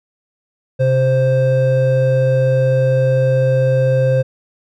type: tone pair together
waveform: triangle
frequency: 130.82 / 523.3 Hz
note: C3 / C5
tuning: 0 / 0 cents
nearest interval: 2 octaves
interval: 2400 cents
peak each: -12 dBFS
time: 0.79-4.23 s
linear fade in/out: 20 ms
effects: none